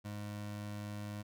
25% pulse tone, 103.83 Hz, G#2, in tune, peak -37 dBFS, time 0.04-1.23 s, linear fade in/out 20 ms, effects none

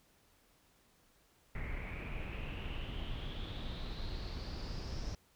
brown noise with low-pass filter sweep, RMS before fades -41 dBFS, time 1.55-5.15 s, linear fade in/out 2 ms, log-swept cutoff 2100 to 5500 Hz, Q 6.8, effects pink hiss -69 dBFS RMS until 5.35 s

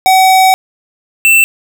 square tone pair in turn, 756 / 2675 Hz, F#5 / E7, +37 / +25 cents, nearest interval octave + minor seventh, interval 2188 cents, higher second, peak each -5 dBFS, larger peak neither, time 0.06-0.54 / 1.25-1.44 s, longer first, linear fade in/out 0 ms, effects none

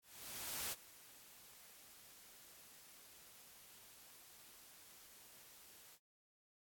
white noise with ADSR envelope, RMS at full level -42 dBFS, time 0.02-5.99 s, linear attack 700 ms, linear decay 28 ms, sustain -19 dB, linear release 55 ms, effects AAC 64 kbps

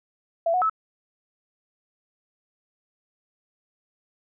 sine tone with pitch steps, 669 / 732 / 1301 Hz, E5 / F#5 / E6, +25 / -19 / -23 cents, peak -19 dBFS, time 0.46-0.697 s, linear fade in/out 5 ms, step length 79 ms, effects none

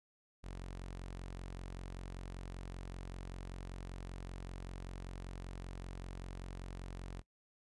sawtooth tone, 45.17 Hz, F#1, 41 cents flat, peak -40 dBFS, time 0.43-7.22 s, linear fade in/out 20 ms, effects noise-tail reverb RT60 0.1 s tail -21 dB re dry + resampled to 24000 Hz

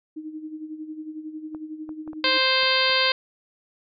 sine tone with tremolo, 310.7 Hz, D#4, 2 cents flat, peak -30 dBFS, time 0.16-2.38 s, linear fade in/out 10 ms, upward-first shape sine, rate 11 Hz, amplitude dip 65%
clicks, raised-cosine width 1 ms, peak -29 dBFS, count 7, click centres 1.548 / 1.892 / 2.077 / 2.132 / 2.243 / 2.633 / 2.898 s
harmonic tone, 523.3 Hz, C5, in tune, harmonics 1 / 2 / 3 / 4 / 5 / 6 / 7 / 8 / 9, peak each -27 / -27 / -27 / -27 / -27 / -27 / -27 / -27 / -27 dBFS, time 2.24-3.12 s, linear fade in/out 2 ms
effects none

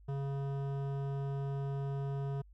sine tone with hard clipping, 138.59 Hz, C#3, in tune, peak -36 dBFS, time 0.08-2.42 s, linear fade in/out 10 ms, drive 14 dB, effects added 50 Hz sine -55 dBFS peak until 2.53 s

